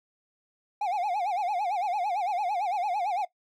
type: tone with vibrato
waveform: triangle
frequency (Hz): 771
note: G5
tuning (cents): -29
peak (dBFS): -24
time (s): 0.81-3.25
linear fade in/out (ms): 5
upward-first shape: sine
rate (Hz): 8.9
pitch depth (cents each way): 180
effects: noise-tail reverb RT60 0.1 s tail -17 dB re dry